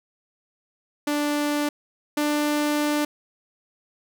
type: tone pair in turn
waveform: sawtooth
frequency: 293.7 / 296.3 Hz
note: D4 / D4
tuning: 0 / +15 cents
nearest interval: unison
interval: 15 cents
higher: second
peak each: -18 / -17 dBFS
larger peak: second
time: 1.07-1.69 / 2.17-3.05 s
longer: second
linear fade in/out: 5 ms
effects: none